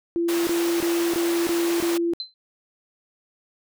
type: tone bursts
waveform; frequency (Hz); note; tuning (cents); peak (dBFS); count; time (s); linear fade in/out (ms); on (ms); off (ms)
sine; 340; F4; -46; -20; 6; 0.16-2.135; 0; 310; 23
type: high-pass noise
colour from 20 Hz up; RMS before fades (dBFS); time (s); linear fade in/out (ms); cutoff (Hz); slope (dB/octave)
pink; -31; 0.28-1.98; 10; 470; 12
type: tone with exponential decay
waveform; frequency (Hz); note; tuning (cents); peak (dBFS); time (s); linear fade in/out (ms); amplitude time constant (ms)
sine; 4078; C8; -45; -24; 2.2-2.34; 1; 29
effects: none